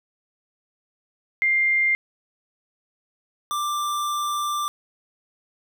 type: tone pair in turn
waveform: sine / square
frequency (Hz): 2100 / 1181.1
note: C7 / D6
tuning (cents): +6 / +9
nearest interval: minor seventh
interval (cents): 997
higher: first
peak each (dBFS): -17 / -24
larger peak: first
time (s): 1.42-1.95 / 3.51-4.68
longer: second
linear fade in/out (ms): 0
effects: none